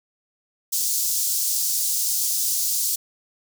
pink high-pass noise, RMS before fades -23 dBFS, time 0.72-2.96 s, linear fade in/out 10 ms, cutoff 5400 Hz, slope 24 dB/octave, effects none

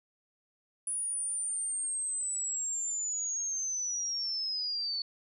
sine linear sweep, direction down, 9820 to 4435 Hz, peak -31 dBFS, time 0.87-5.02 s, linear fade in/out 2 ms, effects none

